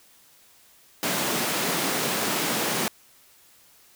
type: high-pass noise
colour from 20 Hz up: pink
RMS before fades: -26 dBFS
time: 1.03-2.88 s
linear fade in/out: 0 ms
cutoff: 170 Hz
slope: 24 dB/octave
effects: white hiss -56 dBFS RMS until 3.95 s